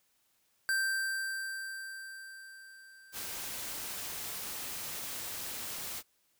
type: tone with exponential decay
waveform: square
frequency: 1567 Hz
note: G6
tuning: 1 cent flat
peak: -28 dBFS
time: 0.69-4.24 s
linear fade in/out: 0 ms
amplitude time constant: 770 ms
type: noise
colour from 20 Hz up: white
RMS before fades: -40 dBFS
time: 3.12-6.03 s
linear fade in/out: 50 ms
effects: white hiss -73 dBFS RMS until 6.39 s